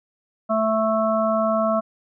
harmonic tone, 220 Hz, A3, in tune, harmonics 1 / 3 / 5 / 6, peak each -24 / -20 / -26 / -27 dBFS, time 0.49-1.81 s, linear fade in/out 20 ms, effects none

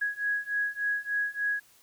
sine beating tone pair, 1661.2 / 1664.6 Hz, G#6 / G#6, 0 / +4 cents, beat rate 3.4 Hz, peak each -31 / -30 dBFS, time 0.01-1.6 s, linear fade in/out 10 ms, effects white hiss -60 dBFS RMS until 1.82 s

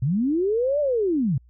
sine linear two-way sweep, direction up then down, 116.54 to 602 to 116.54 Hz, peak -19 dBFS, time 0.02-1.38 s, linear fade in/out 5 ms, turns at 0.8 s, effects added 60 Hz sine -50 dBFS peak until 1.49 s

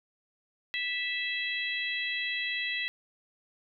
harmonic tone, 657 Hz, E5, 6 cents flat, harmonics 3 / 4 / 5 / 6, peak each -33 / -35 / -37 / -39 dBFS, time 0.74-2.88 s, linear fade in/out 0 ms, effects none

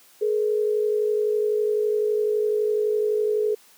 sine tone pair together, 424.1 / 476 Hz, G#4 / A#4, +36 / +36 cents, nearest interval major second, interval 200 cents, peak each -20 / -27 dBFS, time 0.21-3.55 s, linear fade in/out 10 ms, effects white hiss -54 dBFS RMS until 3.77 s + high-pass 200 Hz 12 dB/octave

